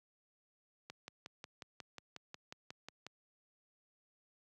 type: click train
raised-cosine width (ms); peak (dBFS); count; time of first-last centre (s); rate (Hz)
0.2; -29; 13; 0.9-3.066; 5.54
effects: high-pass 100 Hz 12 dB/octave